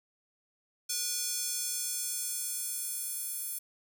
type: tone with high-pass filter sweep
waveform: square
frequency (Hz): 484.2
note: B4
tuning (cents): -34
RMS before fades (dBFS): -35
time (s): 0.89-3.59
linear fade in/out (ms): 10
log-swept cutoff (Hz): 5700 to 11000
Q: 1.4
effects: none